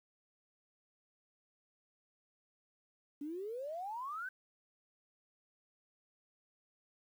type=exponential sweep; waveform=sine; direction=up; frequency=279.8 to 1568 Hz; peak=-39 dBFS; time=3.21-4.29 s; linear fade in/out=5 ms; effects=11-bit